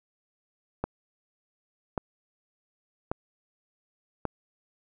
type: click train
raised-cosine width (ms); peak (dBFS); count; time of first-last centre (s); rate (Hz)
1; -14; 4; 0.84-4.253; 0.879
effects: none